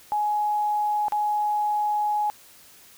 sine tone with dropouts, 838 Hz, G#5, 15 cents sharp, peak -21 dBFS, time 0.12-2.3 s, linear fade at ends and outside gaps 0 ms, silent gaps 1.083-1.122 s, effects white hiss -51 dBFS RMS until 2.97 s

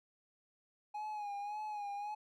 triangle tone with vibrato, 830.6 Hz, G#5, in tune, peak -37 dBFS, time 0.94-2.15 s, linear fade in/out 10 ms, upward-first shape sine, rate 1.8 Hz, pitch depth 52 cents each way, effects none

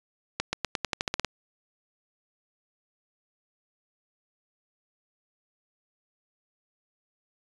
accelerating click train, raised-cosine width 0.2 ms, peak -9 dBFS, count 11, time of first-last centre 0.4-1.247 s, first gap 130 ms, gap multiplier 0.9, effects resampled to 22050 Hz

